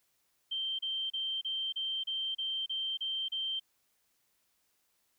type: tone bursts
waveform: sine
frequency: 3136 Hz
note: G7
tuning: in tune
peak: -32 dBFS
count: 10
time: 0.51-3.598 s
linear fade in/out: 10 ms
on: 280 ms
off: 32 ms
effects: white hiss -75 dBFS RMS until 5.18 s